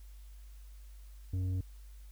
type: tone with tanh clipping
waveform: triangle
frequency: 92.5 Hz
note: F#2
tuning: in tune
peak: -32 dBFS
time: 1.33-1.61 s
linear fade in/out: 5 ms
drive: 11 dB
effects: added 50 Hz sine -48 dBFS peak until 2.11 s + white hiss -66 dBFS RMS until 2.11 s